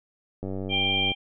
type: click train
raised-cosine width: 2 ms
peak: -20 dBFS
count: 67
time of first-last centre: 0.43-1.117 s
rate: 96 Hz
type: harmonic tone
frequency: 791 Hz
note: G5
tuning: 15 cents sharp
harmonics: 1 / 3 / 4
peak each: -34 / -27 / -24 dBFS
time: 0.69-1.15 s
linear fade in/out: 50 ms
effects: none